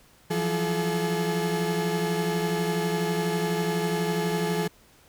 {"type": "tone cluster", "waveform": "35% pulse", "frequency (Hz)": [169.3, 181.4, 427.2], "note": ["E3", "F#3", "G#4"], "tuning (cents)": [46, -34, 49], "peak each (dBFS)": [-26, -31, -26], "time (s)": [0.3, 4.68], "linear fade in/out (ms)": 10, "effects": ["pink hiss -57 dBFS RMS until 5.08 s"]}